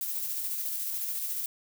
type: noise with tremolo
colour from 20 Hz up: violet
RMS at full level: -32 dBFS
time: 0.01-1.46 s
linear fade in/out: 2 ms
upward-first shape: square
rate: 14 Hz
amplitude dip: 25%
effects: none